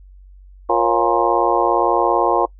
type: harmonic tone with a mistuned harmonic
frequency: 117.6 Hz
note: A#2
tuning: 16 cents sharp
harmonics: 3 / 4 / 5 / 6 / 7 / 8 / 9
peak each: -21 / -21 / -21 / -21 / -21 / -21 / -21 dBFS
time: 0.69-2.46 s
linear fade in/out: 10 ms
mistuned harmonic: 5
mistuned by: -110 cents
effects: noise-tail reverb RT60 0.1 s tail -24 dB re dry + added 47 Hz sine -40 dBFS peak until 2.59 s